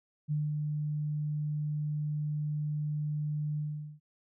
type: tone with ADSR envelope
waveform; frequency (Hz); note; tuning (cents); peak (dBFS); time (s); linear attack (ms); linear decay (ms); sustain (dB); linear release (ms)
sine; 150; D3; +37; -27; 0.28-4; 35; 200; -3; 420
effects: none